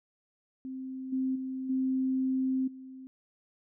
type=tone with level steps; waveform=sine; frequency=261.6 Hz; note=C4; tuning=in tune; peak=-36 / -27 / -33 / -26 / -43 dBFS; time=0.65-3.07 s; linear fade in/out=0 ms; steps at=1.12 / 1.35 / 1.69 / 2.67 s; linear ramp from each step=10 ms; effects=none